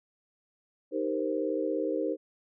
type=chord; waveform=sine; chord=C minor seventh; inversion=first; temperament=equal; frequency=311.1 / 392 / 466.2 / 523.3 Hz; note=Eb4 / G4 / Bb4 / C5; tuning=0 / 0 / 0 / 0 cents; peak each=-32 / -34 / -33 / -33 dBFS; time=0.91-2.17 s; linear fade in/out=50 ms; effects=none